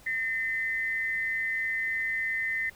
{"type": "tone pair together", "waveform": "sine", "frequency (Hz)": [1821.9, 2045], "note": ["A#6", "C7"], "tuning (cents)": [-40, -40], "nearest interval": "major second", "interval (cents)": 200, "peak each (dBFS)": [-30, -30], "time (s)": [0.06, 2.7], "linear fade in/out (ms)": 10, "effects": ["pink hiss -55 dBFS RMS until 2.75 s"]}